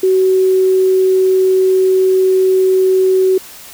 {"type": "tone", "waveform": "sine", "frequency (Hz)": 376.2, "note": "F#4", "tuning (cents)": 29, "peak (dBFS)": -8, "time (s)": [0.03, 3.38], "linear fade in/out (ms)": 5, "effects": ["white hiss -35 dBFS RMS until 3.73 s"]}